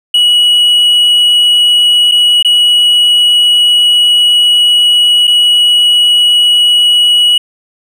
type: tone with dropouts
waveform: triangle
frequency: 2923 Hz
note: F#7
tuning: 22 cents flat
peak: -3 dBFS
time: 0.14-7.38 s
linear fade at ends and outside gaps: 5 ms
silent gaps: 2.114-2.119 / 2.427-2.447 / 5.272-5.276 s
effects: none